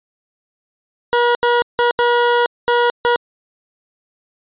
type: tone bursts at uneven times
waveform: 20% pulse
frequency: 480 Hz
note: B4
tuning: 49 cents flat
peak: -7 dBFS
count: 6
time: 1.13-1.35 / 1.43-1.62 / 1.79-1.91 / 1.99-2.46 / 2.68-2.9 / 3.05-3.16 s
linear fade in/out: 0 ms
effects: resampled to 8000 Hz